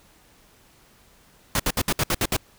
pink noise bursts, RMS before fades -22 dBFS, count 8, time 1.55-2.366 s, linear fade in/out 2 ms, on 46 ms, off 64 ms, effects pink hiss -56 dBFS RMS until 2.58 s

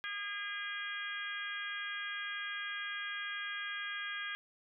harmonic tone with a mistuned harmonic, 407.9 Hz, G#4, 31 cents flat, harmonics 3 / 4 / 5 / 6 / 7 / 8, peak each -47 / -40 / -46 / -47 / -53 / -45 dBFS, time 0.04-4.35 s, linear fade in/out 0 ms, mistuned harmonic 6, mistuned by -25 cents, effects none

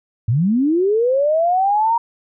sine linear sweep, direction up, 101.7 to 946 Hz, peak -13 dBFS, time 0.28-1.98 s, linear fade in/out 5 ms, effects none

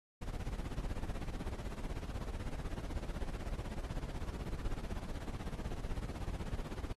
brown noise with tremolo, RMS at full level -37 dBFS, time 0.21-6.93 s, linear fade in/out 10 ms, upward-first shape sine, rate 16 Hz, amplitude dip 75%, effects AAC 32 kbps

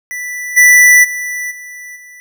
square tone with level steps, 1975.5 Hz, B6, in tune, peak -21 / -4 / -19 / -29 / -35 dBFS, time 0.11-2.2 s, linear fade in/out 0 ms, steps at 0.56 / 1.03 / 1.5 / 1.95 s, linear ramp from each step 20 ms, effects none

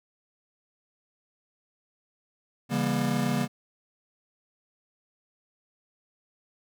square chord, C# diminished seventh, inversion none, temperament just, 138.59 / 166.31 / 199.57 / 239.5 Hz, C#3 / E3 / G3 / Bb3, 0 / +16 / +31 / +47 cents, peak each -31 / -34 / -31 / -29 dBFS, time 2.69-3.48 s, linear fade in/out 50 ms, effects none

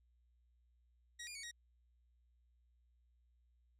15% pulse tone with pitch steps, 1901 / 2413 / 2238 / 1890 Hz, A#6 / D7 / C#7 / A#6, +33 / +46 / +16 / +23 cents, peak -40 dBFS, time 1.19-1.514 s, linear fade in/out 10 ms, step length 81 ms, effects added 60 Hz sine -70 dBFS peak until 3.79 s + low-pass 11000 Hz 12 dB/octave

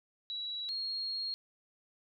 sine tone pair in turn, 3907 / 4271 Hz, B7 / C8, -19 / +35 cents, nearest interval major second, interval 154 cents, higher second, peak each -36 / -34 dBFS, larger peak second, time 0.3-0.69 / 0.69-1.34 s, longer second, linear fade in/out 0 ms, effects none

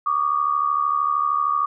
sine tone pair together, 1138.9 / 1212 Hz, C#6 / D#6, +46 / -46 cents, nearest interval minor second, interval 108 cents, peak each -21 dBFS, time 0.06-1.66 s, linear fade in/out 5 ms, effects none

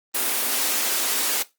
white high-pass noise, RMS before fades -23 dBFS, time 0.14-1.43 s, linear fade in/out 10 ms, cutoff 220 Hz, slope 96 dB/octave, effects noise-tail reverb RT60 0.2 s tail -18 dB re dry + Opus 24 kbps

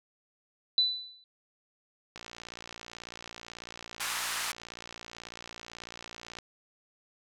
sine tone with exponential decay, 3987 Hz, B7, 16 cents sharp, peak -19 dBFS, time 0.78-1.24 s, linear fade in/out 1 ms, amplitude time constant 99 ms
click train, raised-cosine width 0.2 ms, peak -25 dBFS, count 247, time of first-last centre 2.16-6.387 s, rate 58.2 Hz
pink band-pass noise, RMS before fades -34 dBFS, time 4-4.52 s, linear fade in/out 5 ms, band 950 to 12000 Hz, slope 24 dB/octave
effects none

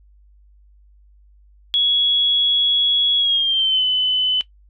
sine tone with pitch glide, 3350 to 3019 Hz, G#7 to F#7, +14 to +34 cents, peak -14 dBFS, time 1.74-4.41 s, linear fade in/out 0 ms, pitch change -180 cents, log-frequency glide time 3.17-3.84 s, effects noise-tail reverb RT60 0.1 s tail -18 dB re dry + added 50 Hz sine -48 dBFS peak until 4.69 s

